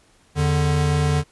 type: tone pair together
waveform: square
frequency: 83.2 / 148.04 Hz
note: E2 / D3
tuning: +17 / +14 cents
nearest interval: minor seventh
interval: 997 cents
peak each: -23 / -19 dBFS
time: 0.35-1.24 s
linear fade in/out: 50 ms
effects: pink hiss -57 dBFS RMS until 1.31 s + resampled to 24000 Hz